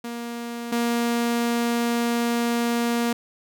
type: tone pair in turn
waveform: sawtooth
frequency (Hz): 235.9 / 235.9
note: A#3 / A#3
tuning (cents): +21 / +21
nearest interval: unison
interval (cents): 0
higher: neither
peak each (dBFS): -26 / -17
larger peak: second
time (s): 0.04-0.72 / 0.72-3.13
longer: second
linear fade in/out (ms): 5
effects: none